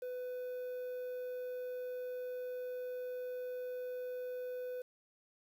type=tone with quantisation; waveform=triangle; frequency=500 Hz; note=B4; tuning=21 cents sharp; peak=-37 dBFS; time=0.02-4.82 s; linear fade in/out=5 ms; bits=10; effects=none